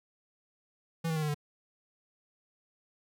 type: tone with pitch steps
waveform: square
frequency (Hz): 164.81 / 160.21 / 155.74 / 151.39 / 147.17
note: E3 / E3 / D#3 / D#3 / D3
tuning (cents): 0 / -49 / +2 / -47 / +4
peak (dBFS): -30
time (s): 1.04-1.345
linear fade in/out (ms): 10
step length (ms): 61
effects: 12-bit